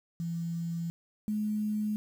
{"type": "tone pair in turn", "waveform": "sine", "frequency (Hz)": [168.3, 212], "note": ["E3", "G#3"], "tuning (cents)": [36, 36], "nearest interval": "major third", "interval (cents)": 400, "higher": "second", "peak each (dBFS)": [-31, -28], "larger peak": "second", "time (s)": [[0.2, 0.9], [1.28, 1.96]], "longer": "first", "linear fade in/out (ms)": 0, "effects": ["9-bit"]}